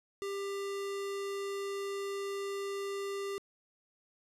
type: tone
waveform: square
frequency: 397 Hz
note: G4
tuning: 22 cents sharp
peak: -36 dBFS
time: 0.22-3.38 s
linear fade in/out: 0 ms
effects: low-pass 11000 Hz 12 dB/octave + 12-bit